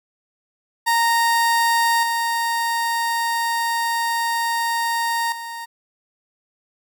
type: tone with level steps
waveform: 30% pulse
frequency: 928 Hz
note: A#5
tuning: 8 cents flat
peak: -13 / -17 / -27 dBFS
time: 0.86-5.66 s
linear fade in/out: 20 ms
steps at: 2.03 / 5.32 s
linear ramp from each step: 2 ms
effects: none